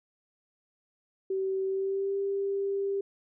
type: tone with pitch glide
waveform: sine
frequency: 383.2 to 395.6 Hz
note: G4 to G4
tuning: -39 to +16 cents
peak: -27 dBFS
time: 1.3-3.01 s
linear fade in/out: 5 ms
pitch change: +55 cents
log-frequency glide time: 1.65-2.17 s
effects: none